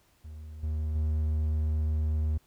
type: tone with level steps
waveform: triangle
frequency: 77.1 Hz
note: D#2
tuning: 15 cents flat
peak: -38 / -26 / -23 dBFS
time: 0.24-2.38 s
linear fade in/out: 10 ms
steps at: 0.63 / 0.95 s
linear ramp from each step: 5 ms
effects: pink hiss -66 dBFS RMS until 2.46 s